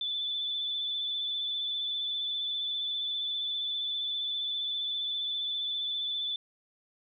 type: tone with vibrato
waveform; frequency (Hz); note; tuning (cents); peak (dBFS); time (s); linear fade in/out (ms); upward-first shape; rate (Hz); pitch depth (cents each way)
sine; 3500; A7; -10; -30; 0.01-6.36; 2; square; 15; 17
effects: none